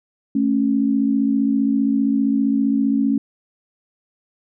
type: tone pair together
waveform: sine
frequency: 220 / 275.2 Hz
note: A3 / C#4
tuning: 0 / -12 cents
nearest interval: major third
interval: 388 cents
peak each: -19 / -17 dBFS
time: 0.35-3.18 s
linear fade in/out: 5 ms
effects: none